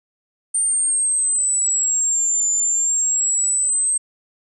sine exponential two-way sweep, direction down then up, 8900 to 7100 to 8340 Hz, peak -16 dBFS, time 0.54-3.98 s, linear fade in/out 10 ms, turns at 2.5 s, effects none

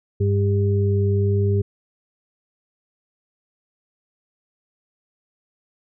harmonic tone, 99.9 Hz, G2, 33 cents sharp, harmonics 1 / 2 / 4, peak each -17 / -28 / -23 dBFS, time 0.2-1.62 s, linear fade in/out 10 ms, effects none

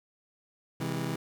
25% pulse chord, C augmented, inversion none, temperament just, 130.81 / 163.52 / 204.4 Hz, C3 / E3 / G#3, 0 / -14 / -27 cents, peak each -31 / -30 / -35 dBFS, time 0.8-1.16 s, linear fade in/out 5 ms, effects none

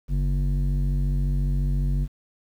square tone with low-pass filter, 47.21 Hz, F#1, 36 cents sharp, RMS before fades -23 dBFS, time 0.08-2.08 s, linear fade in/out 50 ms, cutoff 180 Hz, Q 1.9, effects 9-bit

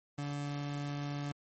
30% pulse tone, 144 Hz, D3, 34 cents flat, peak -33 dBFS, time 0.18-1.32 s, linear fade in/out 5 ms, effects MP3 32 kbps

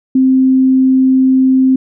sine tone, 261.6 Hz, C4, in tune, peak -6 dBFS, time 0.15-1.76 s, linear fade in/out 5 ms, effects none

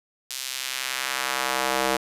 square tone with high-pass filter sweep, 65.41 Hz, C2, in tune, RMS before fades -27 dBFS, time 0.3-1.97 s, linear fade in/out 5 ms, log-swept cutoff 4400 to 470 Hz, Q 0.86, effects resampled to 32000 Hz + 8-bit

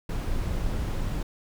brown noise, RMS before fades -28 dBFS, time 0.09-1.23 s, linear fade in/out 5 ms, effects none

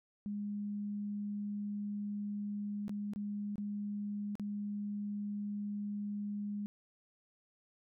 sine tone with dropouts, 205.5 Hz, G#3, 18 cents flat, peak -36 dBFS, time 0.26-6.66 s, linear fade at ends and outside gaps 0 ms, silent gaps 2.881-2.894 / 3.135-3.16 / 3.557-3.581 / 4.354-4.397 s, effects none

